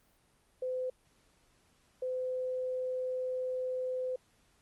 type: tone bursts at uneven times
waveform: sine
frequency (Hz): 510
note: C5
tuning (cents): -44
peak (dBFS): -32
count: 2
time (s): 0.62-0.9 / 2.02-4.16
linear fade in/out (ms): 5
effects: pink hiss -69 dBFS RMS until 4.61 s + Opus 32 kbps